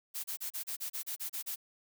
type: noise bursts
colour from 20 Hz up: blue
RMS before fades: -38 dBFS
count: 11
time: 0.14-1.56 s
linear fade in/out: 20 ms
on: 100 ms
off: 32 ms
effects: none